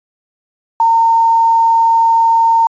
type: tone with quantisation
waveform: sine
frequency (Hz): 913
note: A#5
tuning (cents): -36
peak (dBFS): -7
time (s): 0.8-2.67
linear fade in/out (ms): 2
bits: 6
effects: resampled to 16000 Hz